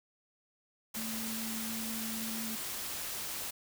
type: tone in noise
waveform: sine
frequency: 223.5 Hz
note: A3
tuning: 27 cents sharp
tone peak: -39 dBFS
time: 0.96-2.56 s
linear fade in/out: 10 ms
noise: white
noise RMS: -39 dBFS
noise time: 0.94-3.51 s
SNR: -3 dB
effects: none